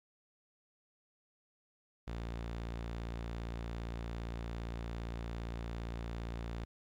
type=tone; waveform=sawtooth; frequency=57.5 Hz; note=A#1; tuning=23 cents flat; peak=-35 dBFS; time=2.07-6.65 s; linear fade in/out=10 ms; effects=low-pass 5000 Hz 12 dB/octave + 12-bit